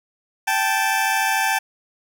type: tone pair together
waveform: 20% pulse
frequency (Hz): 781 / 874.5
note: G5 / A5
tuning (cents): -7 / -11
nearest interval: major second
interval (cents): 196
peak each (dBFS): -16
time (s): 0.47-1.59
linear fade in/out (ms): 10
effects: none